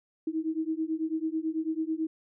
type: beating tone pair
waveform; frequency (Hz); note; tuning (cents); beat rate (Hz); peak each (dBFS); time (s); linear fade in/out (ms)
sine; 314.4 / 323.5; D#4 / E4; +18 / -32; 9.1; -31; 0.27-2.07; 5
effects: none